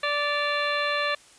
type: harmonic tone with a mistuned harmonic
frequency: 584 Hz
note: D5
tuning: 10 cents flat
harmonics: 1 / 2 / 3 / 4 / 5 / 6 / 7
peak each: -29 / -29 / -29 / -33 / -34 / -34 / -36 dBFS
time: 0.03-1.15 s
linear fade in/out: 5 ms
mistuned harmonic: 5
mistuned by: -93 cents
effects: white hiss -53 dBFS RMS until 1.38 s + resampled to 22050 Hz